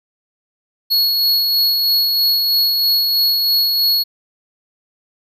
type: tone with tremolo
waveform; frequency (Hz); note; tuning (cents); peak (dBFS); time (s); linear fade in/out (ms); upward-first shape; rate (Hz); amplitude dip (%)
square; 4342; C#8; -37; -12; 0.9-4.04; 20; sine; 3.1; 30
effects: none